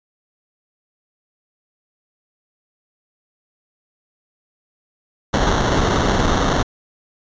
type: noise with sample-and-hold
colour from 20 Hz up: pink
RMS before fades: -17 dBFS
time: 5.33-6.63 s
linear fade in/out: 10 ms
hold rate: 2450 Hz
effects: resampled to 16000 Hz